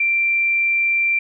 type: tone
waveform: sine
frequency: 2358 Hz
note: D7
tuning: 6 cents sharp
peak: -15 dBFS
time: 0-1.19 s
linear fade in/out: 5 ms
effects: none